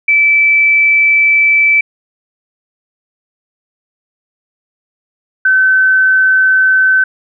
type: tone pair in turn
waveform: sine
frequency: 2316 / 1528.4 Hz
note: D7 / G6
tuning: -25 / -44 cents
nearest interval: perfect fifth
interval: 719 cents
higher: first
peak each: -6 dBFS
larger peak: neither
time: 0.08-1.81 / 5.45-7.04 s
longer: first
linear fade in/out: 5 ms
effects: none